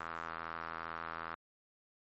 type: tone with band-pass filter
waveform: sawtooth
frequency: 82.41 Hz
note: E2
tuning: in tune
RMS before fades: -43 dBFS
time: 0-1.35 s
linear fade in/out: 5 ms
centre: 1300 Hz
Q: 3.4
effects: MP3 32 kbps